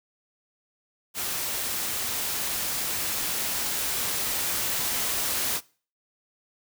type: noise with level ramp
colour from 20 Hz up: white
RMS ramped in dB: -30 to -27 dBFS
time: 1.14-5.61 s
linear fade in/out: 50 ms
effects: noise-tail reverb RT60 0.4 s tail -22 dB re dry